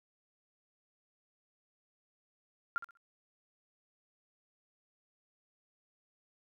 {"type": "tone with echo", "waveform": "sine", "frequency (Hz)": 1390, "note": "F6", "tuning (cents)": -9, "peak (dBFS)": -29, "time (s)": [2.76, 2.78], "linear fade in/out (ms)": 0, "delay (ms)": 64, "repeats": 3, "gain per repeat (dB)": -12, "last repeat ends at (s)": 2.972, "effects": []}